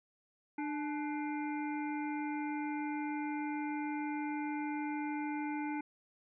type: harmonic tone with a mistuned harmonic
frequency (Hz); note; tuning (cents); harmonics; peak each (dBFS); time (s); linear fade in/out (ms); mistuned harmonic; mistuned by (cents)
298.9; D4; +31; 1 / 3 / 5 / 7 / 8; -36 / -41 / -49 / -48 / -51; 0.58-5.81; 5; 3; -66
effects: none